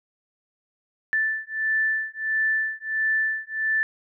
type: beating tone pair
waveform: sine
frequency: 1760 / 1761.5 Hz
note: A6 / A6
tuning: 0 / +1 cents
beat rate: 1.5 Hz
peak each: -25 dBFS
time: 1.13-3.83 s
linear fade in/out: 0 ms
effects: none